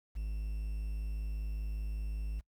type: tone with quantisation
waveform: triangle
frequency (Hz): 52.6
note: G#1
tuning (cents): +23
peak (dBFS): -32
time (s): 0.15-2.41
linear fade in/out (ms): 20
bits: 10
effects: noise-tail reverb RT60 0.1 s tail -24 dB re dry